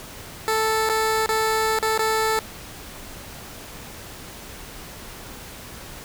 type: tone with dropouts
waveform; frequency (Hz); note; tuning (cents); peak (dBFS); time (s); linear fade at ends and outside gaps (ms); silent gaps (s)
15% pulse; 440; A4; 0; -13; 0.48-2.39; 0; 0.891-0.897 / 1.261-1.291 / 1.788-1.827 / 1.977-1.992
effects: pink hiss -39 dBFS RMS until 6.04 s